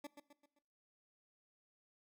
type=tone with echo; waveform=20% pulse; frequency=290 Hz; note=D4; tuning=22 cents flat; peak=-40 dBFS; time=0.04-0.07 s; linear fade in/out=5 ms; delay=130 ms; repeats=4; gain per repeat=-7 dB; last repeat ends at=0.59 s; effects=noise-tail reverb RT60 0.8 s tail -20 dB re dry